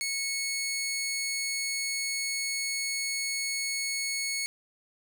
15% pulse tone, 2200 Hz, C#7, 14 cents flat, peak -23 dBFS, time 0.01-4.46 s, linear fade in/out 0 ms, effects none

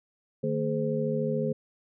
sine tone cluster, 152.9 / 226.5 / 423 / 517 Hz, D#3 / A#3 / G#4 / C5, -30 / -50 / +32 / -21 cents, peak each -31 dBFS, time 0.43-1.53 s, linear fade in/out 10 ms, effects none

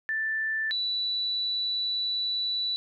sine tone pair in turn, 1766 / 3955 Hz, A6 / B7, +6 / +2 cents, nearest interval octave + major second, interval 1396 cents, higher second, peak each -26 dBFS, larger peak neither, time 0.09-0.71 / 0.71-2.76 s, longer second, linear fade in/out 0 ms, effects none

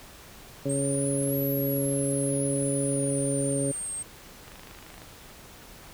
harmonic tone, 138.8 Hz, C#3, 3 cents sharp, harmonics 1 / 2 / 3 / 4, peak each -30 / -29 / -33 / -31 dBFS, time 0.65-3.72 s, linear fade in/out 10 ms
sine exponential two-way sweep, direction up then down, 8372 to 11840 to 8372 Hz, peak -31 dBFS, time 0.69-4.03 s, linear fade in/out 10 ms, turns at 1.42 s
click train, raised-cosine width 0.3 ms, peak -30 dBFS, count 15, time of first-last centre 4.48-5.018 s, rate 26 Hz
effects pink hiss -48 dBFS RMS until 5.93 s

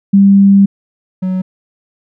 sine / triangle tone pair in turn, 197.7 / 185.84 Hz, G3 / F#3, +15 / +8 cents, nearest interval minor second, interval 107 cents, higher first, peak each -3 / -11 dBFS, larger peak first, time 0.13-0.66 / 1.22-1.42 s, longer first, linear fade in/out 10 ms, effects none

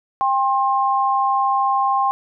sine tone pair together, 797 / 1063.9 Hz, G5 / C6, +28 / +29 cents, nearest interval perfect fourth, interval 501 cents, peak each -18 dBFS, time 0.21-2.11 s, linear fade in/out 0 ms, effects none

